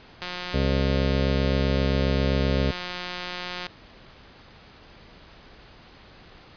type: click train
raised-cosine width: 0.2 ms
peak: -15 dBFS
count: 618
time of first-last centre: 0.22-3.667 s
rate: 179 Hz
type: harmonic tone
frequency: 67.6 Hz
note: C#2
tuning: 43 cents flat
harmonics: 1 / 2 / 3 / 4 / 6 / 7 / 8 / 9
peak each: -24 / -27 / -29 / -30 / -32 / -32 / -33 / -34 dBFS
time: 0.53-2.72 s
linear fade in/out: 20 ms
effects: pink hiss -49 dBFS RMS until 6.56 s + resampled to 11025 Hz